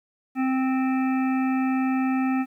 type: harmonic tone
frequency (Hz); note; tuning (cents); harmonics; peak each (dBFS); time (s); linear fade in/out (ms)
261.6; C4; 0; 1 / 3 / 5 / 7 / 9 / 10; -21 / -31 / -35 / -38 / -40 / -41; 0.35-2.46; 50
effects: 10-bit